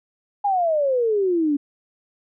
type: exponential sweep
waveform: sine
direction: down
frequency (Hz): 830.6 to 279.4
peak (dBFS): -17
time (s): 0.44-1.57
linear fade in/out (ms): 10
effects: none